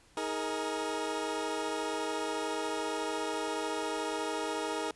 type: chord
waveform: 20% pulse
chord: D# suspended fourth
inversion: none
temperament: equal with one note detuned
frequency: 315.5 / 415.3 / 466.2 Hz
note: D#4 / G#4 / A#4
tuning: +24 / 0 / 0 cents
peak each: -32 dBFS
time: 0.17-4.91 s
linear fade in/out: 2 ms
effects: pink hiss -62 dBFS RMS until 4.95 s + resampled to 24000 Hz